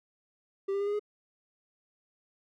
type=tone with pitch steps; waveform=triangle; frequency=392 / 398.2 / 404.4 / 410.8 / 417.2 Hz; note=G4 / G4 / G#4 / G#4 / G#4; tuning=0 / +27 / -46 / -19 / +8 cents; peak=-26 dBFS; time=0.68-0.995 s; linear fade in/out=10 ms; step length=63 ms; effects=none